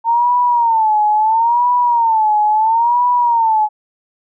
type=tone with vibrato; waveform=sine; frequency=909 Hz; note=A#5; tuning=44 cents flat; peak=-10 dBFS; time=0.04-3.69 s; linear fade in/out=50 ms; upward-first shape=sine; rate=0.74 Hz; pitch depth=130 cents each way; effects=none